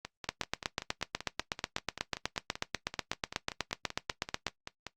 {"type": "two click trains", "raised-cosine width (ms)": 0.2, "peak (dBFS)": [-12, -21], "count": [35, 26], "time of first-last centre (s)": [[0.29, 4.467], [0.05, 4.867]], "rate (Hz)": [8.14, 5.19], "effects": ["noise-tail reverb RT60 0.1 s tail -17 dB re dry", "Opus 48 kbps"]}